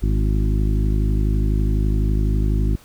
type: harmonic tone with a mistuned harmonic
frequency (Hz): 52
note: G#1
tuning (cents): +3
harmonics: 1 / 2 / 3 / 4 / 5 / 6 / 7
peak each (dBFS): -17 / -23 / -27 / -29 / -31 / -33 / -34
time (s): 0.02-2.76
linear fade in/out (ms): 10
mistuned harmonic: 6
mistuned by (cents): +18
effects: pink hiss -49 dBFS RMS until 2.84 s